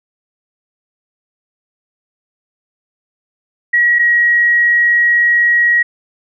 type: tone pair in turn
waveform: sine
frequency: 1913 / 1902 Hz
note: A#6 / A#6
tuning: +44 / +34 cents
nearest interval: unison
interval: 10 cents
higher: first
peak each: -8 dBFS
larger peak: neither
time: 3.73-3.99 / 3.99-5.83 s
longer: second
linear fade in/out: 10 ms
effects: none